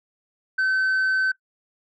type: tone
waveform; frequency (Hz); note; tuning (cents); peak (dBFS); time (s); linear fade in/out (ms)
sine; 1532; G6; -40; -16; 0.58-1.32; 10
effects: noise-tail reverb RT60 0.1 s tail -19 dB re dry + tanh soft clip ceiling -18 dBFS